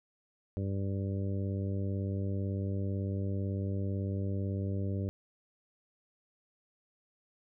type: harmonic tone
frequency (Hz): 98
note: G2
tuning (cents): 0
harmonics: 1 / 2 / 3 / 4 / 5 / 6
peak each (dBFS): -32 / -38 / -42 / -44 / -46 / -48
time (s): 0.57-5.09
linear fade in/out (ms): 0
effects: none